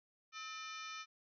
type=harmonic tone with a mistuned harmonic; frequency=599 Hz; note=D5; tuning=34 cents sharp; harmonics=2 / 3 / 4 / 5 / 6 / 7 / 8 / 9 / 10; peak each=-48 / -55 / -50 / -56 / -55 / -58 / -63 / -57 / -56 dBFS; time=0.32-1.06 s; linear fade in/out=50 ms; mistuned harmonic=2; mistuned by=+130 cents; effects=none